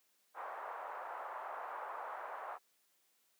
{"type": "band-pass noise", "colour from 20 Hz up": "white", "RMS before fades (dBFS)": -45, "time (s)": [0.34, 2.59], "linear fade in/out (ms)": 50, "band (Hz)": [620, 1200], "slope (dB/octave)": 24, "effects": ["white hiss -75 dBFS RMS until 3.39 s", "high-pass 200 Hz 12 dB/octave"]}